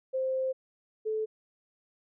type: tone pair in turn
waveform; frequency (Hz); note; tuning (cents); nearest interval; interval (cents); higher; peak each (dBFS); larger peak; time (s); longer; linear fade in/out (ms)
sine; 523.3 / 435.2; C5 / A4; 0 / -19; minor third; 319; first; -27 / -28; first; 0.13-0.53 / 1.05-1.26; first; 20
effects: none